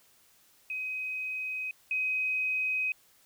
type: tone pair in turn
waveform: sine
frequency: 2522 / 2522 Hz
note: D#7 / D#7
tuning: +23 / +23 cents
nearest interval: unison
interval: 0 cents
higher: neither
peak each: -32 / -27 dBFS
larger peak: second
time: 0.7-1.71 / 1.91-2.92 s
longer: neither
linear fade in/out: 2 ms
effects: white hiss -63 dBFS RMS until 3.25 s